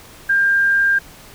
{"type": "tone", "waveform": "sine", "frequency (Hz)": 1598, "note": "G6", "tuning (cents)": 33, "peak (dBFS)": -12, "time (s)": [0.29, 0.99], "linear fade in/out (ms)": 10, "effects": ["pink hiss -42 dBFS RMS until 1.34 s"]}